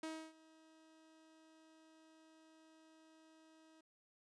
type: tone with ADSR envelope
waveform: sawtooth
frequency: 318.1 Hz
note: D#4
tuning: 38 cents sharp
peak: -38 dBFS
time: 0.03-3.81 s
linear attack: 4 ms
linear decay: 290 ms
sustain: -22 dB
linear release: 6 ms
effects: resampled to 22050 Hz + 13-bit